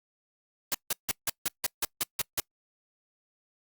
white noise bursts, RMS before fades -28 dBFS, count 10, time 0.72-2.4 s, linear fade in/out 0 ms, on 24 ms, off 160 ms, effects noise-tail reverb RT60 0.1 s tail -25 dB re dry + Opus 48 kbps

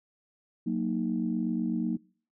sine chord, D# minor, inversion first, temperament equal, 185 / 233.1 / 311.1 Hz, F#3 / A#3 / D#4, 0 / 0 / 0 cents, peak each -31 / -29 / -33 dBFS, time 0.66-1.97 s, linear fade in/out 10 ms, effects noise-tail reverb RT60 0.5 s tail -26 dB re dry + tanh soft clip ceiling -17 dBFS

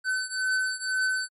square beating tone pair, 1519 / 1521 Hz, F#6 / F#6, +45 / +47 cents, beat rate 2 Hz, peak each -28 / -30 dBFS, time 0.04-1.29 s, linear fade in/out 50 ms, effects MP3 48 kbps

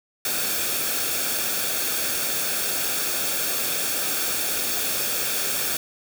white noise with comb filter, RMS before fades -25 dBFS, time 0.25-5.77 s, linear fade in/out 2 ms, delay 1 ms, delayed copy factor -0.55, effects none

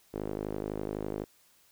sawtooth tone with band-pass filter, 51.91 Hz, G#1, in tune, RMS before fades -36 dBFS, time 0.13-1.25 s, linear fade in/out 20 ms, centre 400 Hz, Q 1.8, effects white hiss -64 dBFS RMS until 1.71 s

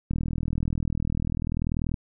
click train, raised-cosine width 5 ms, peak -15 dBFS, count 75, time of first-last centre 0.11-1.942 s, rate 40.4 Hz, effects none

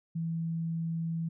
sine tone, 164.8 Hz, E3, in tune, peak -30 dBFS, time 0.15-1.29 s, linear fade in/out 10 ms, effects none

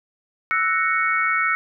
sine chord, F# dominant seventh, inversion third, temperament equal, 1318.5 / 1480 / 1864.7 / 2217 Hz, E6 / F#6 / A#6 / C#7, 0 / 0 / 0 / 0 cents, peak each -22 / -25 / -26 / -22 dBFS, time 0.51-1.55 s, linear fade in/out 0 ms, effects none

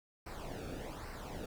brown noise with flanger, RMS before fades -44 dBFS, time 0.26-1.46 s, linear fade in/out 5 ms, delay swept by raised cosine 0.29 to 1.02 ms, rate 1.2 Hz, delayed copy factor -0.7, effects none

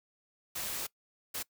white noise bursts at uneven times, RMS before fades -37 dBFS, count 2, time 0.55-0.87 / 1.34-1.43 s, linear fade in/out 10 ms, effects noise-tail reverb RT60 0.1 s tail -22 dB re dry

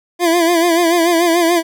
25% pulse tone with vibrato, 339.6 Hz, F4, 48 cents flat, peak -7 dBFS, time 0.19-1.63 s, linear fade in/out 50 ms, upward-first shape sine, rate 6.9 Hz, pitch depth 69 cents each way, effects none

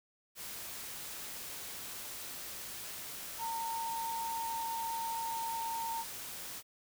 sine tone in noise, 914 Hz, A#5, 34 cents flat, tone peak -35 dBFS, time 3.38-6.05 s, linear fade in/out 50 ms, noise white, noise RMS -44 dBFS, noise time 0.35-6.63 s, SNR +6 dB, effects none

